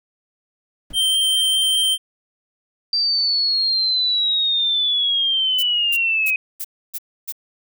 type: noise with exponential decay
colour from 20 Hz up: brown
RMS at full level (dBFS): -30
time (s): 0.9-1.05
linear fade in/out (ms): 5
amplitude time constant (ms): 31
type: tone with vibrato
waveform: square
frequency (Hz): 3136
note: G7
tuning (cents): 0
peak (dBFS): -16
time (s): 0.93-1.98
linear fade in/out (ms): 50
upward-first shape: sine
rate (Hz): 4.9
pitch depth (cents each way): 8
type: linear sweep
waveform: sine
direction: down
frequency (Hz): 4699 to 2508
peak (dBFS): -16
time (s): 2.93-6.36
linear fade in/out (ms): 2
type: noise bursts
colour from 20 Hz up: violet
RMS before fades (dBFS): -27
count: 6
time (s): 5.58-7.324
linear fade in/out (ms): 10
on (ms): 49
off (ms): 290
effects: none